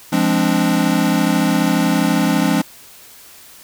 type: chord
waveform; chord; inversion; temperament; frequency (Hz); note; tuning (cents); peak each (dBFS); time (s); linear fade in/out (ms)
square; D half-diminished seventh; first; equal with one note detuned; 173.01 / 207.7 / 261.6 / 293.7; F3 / Ab3 / C4 / D4; -16 / 0 / 0 / 0; -20; 0.12-2.62; 10
effects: white hiss -42 dBFS RMS until 3.63 s